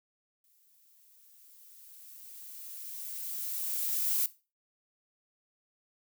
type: noise with exponential growth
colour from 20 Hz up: violet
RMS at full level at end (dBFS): -28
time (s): 0.44-4.26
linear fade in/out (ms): 2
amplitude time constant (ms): 830
effects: noise-tail reverb RT60 0.3 s tail -17 dB re dry